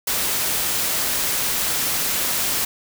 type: noise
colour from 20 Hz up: white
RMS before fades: -22 dBFS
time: 0.07-2.65 s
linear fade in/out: 5 ms
effects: none